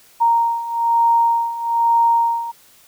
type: beating tone pair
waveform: sine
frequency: 929 / 930.1 Hz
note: A#5 / A#5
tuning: -6 / -4 cents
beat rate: 1.1 Hz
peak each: -19 / -15 dBFS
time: 0.2-2.52 s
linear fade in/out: 20 ms
effects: white hiss -50 dBFS RMS until 2.87 s